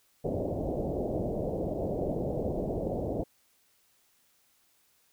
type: low-pass noise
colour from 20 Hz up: white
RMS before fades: -32 dBFS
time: 0.24-3.24 s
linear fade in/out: 10 ms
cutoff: 660 Hz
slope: 48 dB/octave
effects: white hiss -68 dBFS RMS until 5.12 s